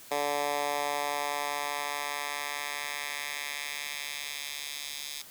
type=tone with high-pass filter sweep; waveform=10% pulse; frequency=144.8 Hz; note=D3; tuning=24 cents flat; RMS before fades=-34 dBFS; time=0.11-5.22 s; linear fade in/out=5 ms; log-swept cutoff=550 to 3800 Hz; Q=1.2; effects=white hiss -50 dBFS RMS until 5.3 s